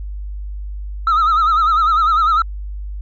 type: tone with vibrato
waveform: sine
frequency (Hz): 1289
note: E6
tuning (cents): -39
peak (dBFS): -9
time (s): 1.07-2.42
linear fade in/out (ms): 2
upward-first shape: sine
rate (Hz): 10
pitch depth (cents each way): 99
effects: tanh soft clip ceiling -10 dBFS + added 50 Hz sine -24 dBFS peak until 3.01 s